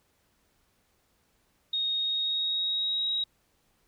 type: tone with pitch glide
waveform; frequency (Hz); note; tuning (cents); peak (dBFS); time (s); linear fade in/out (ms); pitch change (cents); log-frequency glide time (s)
sine; 3729 to 3816; A#7 to A#7; 0 to +40; -26; 1.73-3.24; 5; +40; 1.96-3.08
effects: pink hiss -70 dBFS RMS until 3.87 s